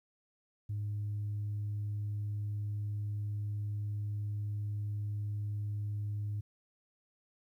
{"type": "tone", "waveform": "sine", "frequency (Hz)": 103.83, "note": "G#2", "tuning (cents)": 0, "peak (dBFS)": -32, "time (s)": [0.69, 6.41], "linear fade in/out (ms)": 10, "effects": ["tanh soft clip ceiling -31 dBFS", "12-bit"]}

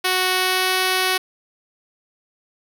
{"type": "tone with pitch glide", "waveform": "5% pulse", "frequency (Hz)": [370, 372.6], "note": ["F#4", "F#4"], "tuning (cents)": [0, 12], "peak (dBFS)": -6, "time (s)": [0.04, 1.18], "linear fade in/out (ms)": 10, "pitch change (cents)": 12, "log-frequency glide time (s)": [0.28, 0.74], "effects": []}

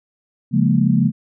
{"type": "chord", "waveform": "sine", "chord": "Bb minor seventh", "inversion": "first", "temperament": "equal", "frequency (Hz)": [138.59, 174.61, 207.7, 233.1], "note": ["Db3", "F3", "Ab3", "Bb3"], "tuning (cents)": [0, 0, 0, 0], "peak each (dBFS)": -18, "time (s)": [0.51, 1.12], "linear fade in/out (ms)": 50, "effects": []}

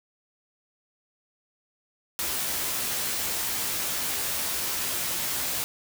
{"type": "noise with comb filter", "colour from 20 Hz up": "white", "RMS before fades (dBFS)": -29, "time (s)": [2.19, 5.64], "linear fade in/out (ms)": 0, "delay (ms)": 15, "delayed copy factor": 0.5, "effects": []}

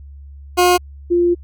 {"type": "tone pair in turn", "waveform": ["20% pulse", "sine"], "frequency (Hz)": [357.8, 348.6], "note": ["F4", "F4"], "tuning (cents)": [42, -3], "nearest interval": "unison", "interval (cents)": 45, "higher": "first", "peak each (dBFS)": [-5, -11], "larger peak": "first", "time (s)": [[0.57, 0.78], [1.1, 1.35]], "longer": "second", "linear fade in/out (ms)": 20, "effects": ["added 70 Hz sine -34 dBFS peak until 1.43 s"]}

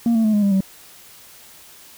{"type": "tone with pitch steps", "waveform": "sine", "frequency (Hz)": [233.1, 224.3, 215.7, 207.5, 199.67, 192.09], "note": ["A#3", "A3", "A3", "G#3", "G3", "G3"], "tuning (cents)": [0, 34, -34, -1, 32, -35], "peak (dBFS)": -11, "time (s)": [0.06, 0.606], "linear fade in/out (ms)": 2, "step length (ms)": 91, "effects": ["tanh soft clip ceiling -13 dBFS", "white hiss -45 dBFS RMS until 1.97 s"]}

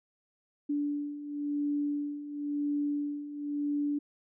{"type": "beating tone pair", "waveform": "sine", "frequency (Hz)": [289.9, 290.86], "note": ["D4", "D4"], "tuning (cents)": [-22, -17], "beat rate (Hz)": 0.96, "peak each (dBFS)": [-36, -31], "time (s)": [0.69, 3.99], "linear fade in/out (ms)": 10, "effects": []}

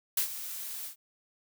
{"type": "noise with ADSR envelope", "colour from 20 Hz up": "blue", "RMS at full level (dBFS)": -26, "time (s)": [0.17, 0.96], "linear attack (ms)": 5, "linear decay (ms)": 98, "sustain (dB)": -13, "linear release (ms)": 110, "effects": []}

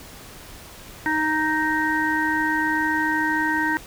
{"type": "harmonic tone", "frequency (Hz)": 311.1, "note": "D#4", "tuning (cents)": 0, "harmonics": [1, 3, 5, 6], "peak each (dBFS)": [-25, -25, -25, -25], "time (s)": [1.06, 3.77], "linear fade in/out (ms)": 0, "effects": ["pink hiss -42 dBFS RMS until 3.86 s"]}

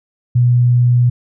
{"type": "tone", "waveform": "sine", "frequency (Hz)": 122.3, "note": "B2", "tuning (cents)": -16, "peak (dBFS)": -8, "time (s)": [0.35, 1.1], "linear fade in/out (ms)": 10, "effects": []}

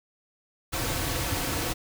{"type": "noise with comb filter", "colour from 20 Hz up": "pink", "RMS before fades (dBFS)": -29, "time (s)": [0.72, 1.74], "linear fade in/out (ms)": 20, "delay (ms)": 4.9, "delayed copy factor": -0.55, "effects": []}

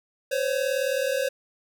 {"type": "tone pair together", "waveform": "square", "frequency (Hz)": [515.2, 554.4], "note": ["C5", "C#5"], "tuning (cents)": [-27, 0], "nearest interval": "minor second", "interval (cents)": 127, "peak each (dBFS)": -27, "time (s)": [0.31, 1.29], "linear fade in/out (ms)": 10, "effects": []}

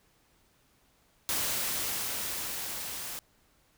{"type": "noise with level ramp", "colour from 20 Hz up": "white", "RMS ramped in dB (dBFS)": [-30, -39], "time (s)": [1.29, 3.19], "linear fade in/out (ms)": 0, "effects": ["pink hiss -67 dBFS RMS until 3.77 s"]}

